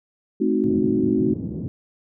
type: chord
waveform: sine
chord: A diminished seventh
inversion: none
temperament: equal with one note detuned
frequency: 216.5 / 261.6 / 311.1 / 370 Hz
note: A3 / C4 / Eb4 / Gb4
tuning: -28 / 0 / 0 / 0 cents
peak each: -23 dBFS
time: 0.4-1.34 s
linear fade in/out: 10 ms
type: band-pass noise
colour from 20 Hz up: pink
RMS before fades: -29 dBFS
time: 0.64-1.68 s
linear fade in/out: 0 ms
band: 100 to 320 Hz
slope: 24 dB/octave
effects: none